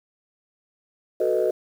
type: chord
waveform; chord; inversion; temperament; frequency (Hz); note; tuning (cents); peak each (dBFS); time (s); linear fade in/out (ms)
sine; B dominant seventh; second; equal; 370 / 440 / 493.9 / 622.3; F#4 / A4 / B4 / D#5; 0 / 0 / 0 / 0; -24; 1.2-1.51; 5
effects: tanh soft clip ceiling -11 dBFS + 8-bit